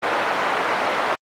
pink band-pass noise, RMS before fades -21 dBFS, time 0.02-1.16 s, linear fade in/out 20 ms, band 610 to 1800 Hz, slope 12 dB/octave, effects Opus 24 kbps

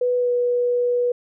sine tone with pitch glide, 493.9 to 487.7 Hz, B4 to B4, 0 to -22 cents, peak -17 dBFS, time 0.01-1.12 s, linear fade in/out 5 ms, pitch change -22 cents, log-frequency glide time 0.17-0.31 s, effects none

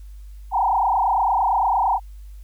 sine tone with frequency modulation, 859 Hz, A5, 42 cents flat, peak -16 dBFS, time 0.51-2 s, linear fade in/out 50 ms, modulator 28.8 Hz, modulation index 4, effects added 50 Hz sine -36 dBFS peak until 2.43 s + white hiss -61 dBFS RMS until 2.43 s

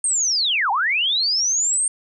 sine linear two-way sweep, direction down then up, 8760 to 760 to 8760 Hz, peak -17 dBFS, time 0.04-1.88 s, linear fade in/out 2 ms, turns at 0.71 s, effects none

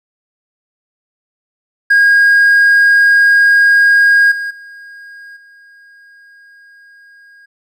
triangle tone with level steps, 1631 Hz, G#6, 32 cents flat, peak -3 / -16 / -30 / -38 dBFS, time 1.9-7.46 s, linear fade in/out 10 ms, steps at 4.31 / 4.5 / 5.36 s, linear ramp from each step 10 ms, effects tanh soft clip ceiling 0 dBFS

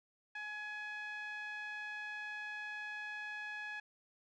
5% pulse tone with low-pass filter, 842 Hz, G#5, 24 cents sharp, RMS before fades -44 dBFS, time 0.35-3.8 s, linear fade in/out 5 ms, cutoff 2000 Hz, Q 7.9, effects none

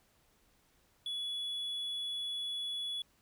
triangle tone, 3400 Hz, G#7, 40 cents sharp, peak -34 dBFS, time 1.06-3.02 s, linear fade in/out 2 ms, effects pink hiss -70 dBFS RMS until 3.21 s

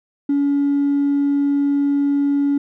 sine tone with hard clipping, 283.2 Hz, C#4, 37 cents sharp, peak -15 dBFS, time 0.29-2.58 s, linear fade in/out 5 ms, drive 1 dB, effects none

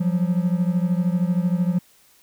triangle beating tone pair, 173.9 / 186.9 Hz, F3 / F#3, -7 / +18 cents, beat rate 13 Hz, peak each -18 / -21 dBFS, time 0-1.79 s, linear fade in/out 10 ms, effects white hiss -56 dBFS RMS until 2.22 s

